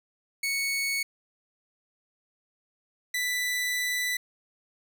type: tone pair in turn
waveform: sawtooth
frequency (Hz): 2217 / 1983.1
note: C#7 / B6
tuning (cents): 0 / +7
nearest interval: major second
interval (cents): 193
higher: first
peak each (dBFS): -23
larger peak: neither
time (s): 0.43-1.03 / 3.14-4.17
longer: second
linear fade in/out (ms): 5
effects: none